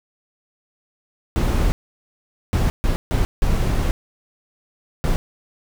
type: noise bursts at uneven times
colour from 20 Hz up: brown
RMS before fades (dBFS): -18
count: 6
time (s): 1.36-1.72 / 2.53-2.7 / 2.84-2.96 / 3.11-3.25 / 3.42-3.91 / 5.04-5.16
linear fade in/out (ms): 0
effects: none